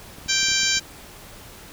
clicks, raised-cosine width 3 ms, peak -28 dBFS, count 7, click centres 0.185 / 0.261 / 0.431 / 0.486 / 0.517 / 0.634 / 0.771 s
harmonic tone, 784 Hz, G5, in tune, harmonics 2 / 3 / 4 / 5 / 6 / 7 / 8 / 9, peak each -27 / -27 / -27 / -27 / -27 / -27 / -27 / -27 dBFS, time 0.28-0.8 s, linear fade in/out 20 ms
effects pink hiss -43 dBFS RMS until 1.72 s

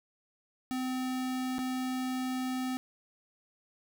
square tone with dropouts, 256.7 Hz, C4, 33 cents flat, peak -32 dBFS, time 0.71-2.77 s, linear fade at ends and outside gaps 0 ms, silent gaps 1.583-1.59 s, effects none

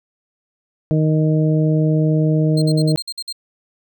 harmonic tone, 155.56 Hz, D#3, in tune, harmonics 1 / 2 / 3 / 4, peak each -14 / -20 / -24 / -26 dBFS, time 0.91-2.96 s, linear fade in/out 0 ms
35% pulse tone bursts, 4186 Hz, C8, in tune, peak -23 dBFS, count 8, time 2.57-3.326 s, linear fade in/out 5 ms, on 49 ms, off 52 ms
effects none

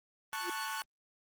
sawtooth chord, F# minor, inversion first, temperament equal, 880 / 1108.7 / 1480 Hz, A5 / C#6 / F#6, 0 / 0 / 0 cents, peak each -36 dBFS, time 0.33-0.82 s, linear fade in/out 0 ms
sine tone with exponential growth, 349.2 Hz, F4, in tune, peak -33 dBFS, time 0.39-0.5 s, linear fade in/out 5 ms, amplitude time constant 23 ms
effects Opus 24 kbps

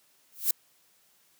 violet noise with exponential growth, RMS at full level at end -20 dBFS, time 0.32-0.51 s, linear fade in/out 5 ms, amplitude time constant 40 ms, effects white hiss -65 dBFS RMS until 1.39 s + high-pass 100 Hz 12 dB/octave

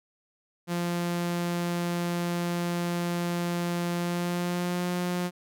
sawtooth tone with pitch glide, 173.5 to 177.86 Hz, F3 to F3, -11 to +32 cents, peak -23 dBFS, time 0.67-5.31 s, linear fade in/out 50 ms, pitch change +43 cents, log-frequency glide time 3.96-4.86 s, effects none

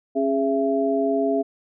sine tone cluster, 272.9 / 413.2 / 669 Hz, C#4 / G#4 / E5, -27 / -9 / +25 cents, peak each -23 dBFS, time 0.15-1.43 s, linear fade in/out 20 ms, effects none

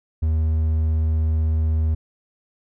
triangle tone, 79 Hz, D#2, 27 cents sharp, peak -15 dBFS, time 0.22-1.95 s, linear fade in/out 10 ms, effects none

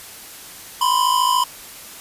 square tone pair together, 987.8 / 1041.7 Hz, B5 / C6, 0 / -8 cents, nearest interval minor second, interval 92 cents, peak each -18 / -19 dBFS, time 0.81-1.44 s, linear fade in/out 5 ms, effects white hiss -38 dBFS RMS until 2 s + resampled to 32000 Hz

